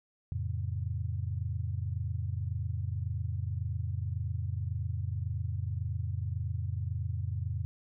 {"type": "chord", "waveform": "sine", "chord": "F augmented", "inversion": "none", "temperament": "just", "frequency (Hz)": [87.31, 109.13, 136.42], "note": ["F2", "A2", "C#3"], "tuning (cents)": [0, -14, -27], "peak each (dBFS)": [-34, -35, -39], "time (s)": [0.32, 7.65], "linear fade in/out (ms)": 0, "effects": []}